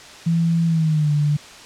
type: tone with pitch glide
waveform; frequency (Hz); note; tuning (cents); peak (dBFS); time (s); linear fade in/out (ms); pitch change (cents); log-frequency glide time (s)
sine; 166.8 to 147.75; E3 to D3; +21 to +11; -15; 0.26-1.37; 10; -210; 0.66-1.11
effects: white hiss -40 dBFS RMS until 1.65 s + low-pass 6000 Hz 12 dB/octave